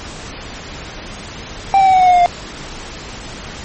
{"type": "tone with pitch steps", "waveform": "triangle", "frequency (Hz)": [783, 770.9, 759, 747.2, 735.6, 724.3, 713.1, 702], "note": ["G5", "G5", "F#5", "F#5", "F#5", "F#5", "F5", "F5"], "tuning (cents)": [-2, -29, 44, 17, -10, -37, 36, 9], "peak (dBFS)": -5, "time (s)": [1.74, 2.26], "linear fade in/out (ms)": 0, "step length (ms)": 65, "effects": ["pink hiss -30 dBFS RMS until 3.64 s", "MP3 32 kbps"]}